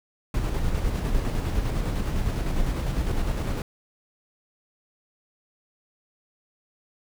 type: noise with tremolo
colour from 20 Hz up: brown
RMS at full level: -24 dBFS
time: 0.34-3.62 s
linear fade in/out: 2 ms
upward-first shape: square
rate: 9.9 Hz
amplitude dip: 30%
effects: none